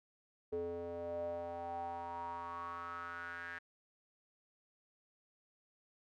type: tone with band-pass filter sweep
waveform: square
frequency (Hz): 85.8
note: F2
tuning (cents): -30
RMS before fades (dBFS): -43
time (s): 0.52-3.59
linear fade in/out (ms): 10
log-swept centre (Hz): 440 to 1700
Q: 7.5
effects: none